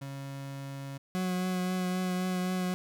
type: tone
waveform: 35% pulse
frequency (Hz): 137.8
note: C#3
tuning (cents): -10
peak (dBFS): -36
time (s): 0.01-0.98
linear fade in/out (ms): 10
type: tone with vibrato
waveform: 40% pulse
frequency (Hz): 183.2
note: F#3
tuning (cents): -17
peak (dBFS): -28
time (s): 1.15-2.74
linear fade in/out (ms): 0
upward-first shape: triangle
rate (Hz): 3.8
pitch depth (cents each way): 20
effects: none